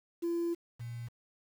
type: tone pair in turn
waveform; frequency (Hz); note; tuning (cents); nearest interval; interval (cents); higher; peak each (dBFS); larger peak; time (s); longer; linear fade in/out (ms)
sine; 340.3 / 118.38; F4 / A#2; -45 / +27; octave + tritone; 1828; first; -28 / -38; first; 0.22-0.55 / 0.79-1.09; first; 20
effects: tanh soft clip ceiling -28 dBFS + 9-bit